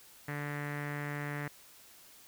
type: tone with low-pass filter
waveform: sawtooth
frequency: 145.9 Hz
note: D3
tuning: 11 cents flat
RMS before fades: -38 dBFS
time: 0.28-1.48 s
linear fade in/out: 5 ms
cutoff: 1900 Hz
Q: 4.8
effects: white hiss -57 dBFS RMS until 2.27 s